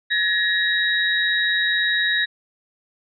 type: tone cluster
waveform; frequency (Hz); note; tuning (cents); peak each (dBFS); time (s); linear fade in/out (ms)
sine; 1699 / 1883 / 3815; G#6 / A#6 / A#7; +39 / +17 / +39; -22; 0.1-2.26; 20
effects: none